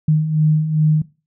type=beating tone pair; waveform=sine; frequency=152.5 / 155 Hz; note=D#3 / D#3; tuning=-34 / -6 cents; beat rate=2.5 Hz; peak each=-20 / -13 dBFS; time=0.08-1.02 s; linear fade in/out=5 ms; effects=noise-tail reverb RT60 0.3 s tail -19 dB re dry